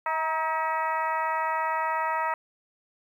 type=harmonic tone with a mistuned harmonic; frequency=320.2 Hz; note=D#4; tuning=50 cents sharp; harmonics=2 / 3 / 4 / 5 / 6 / 7 / 8; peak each=-34 / -27 / -31 / -40 / -34 / -43 / -43 dBFS; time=0.06-2.34 s; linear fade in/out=2 ms; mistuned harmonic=3; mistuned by=-30 cents; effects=10-bit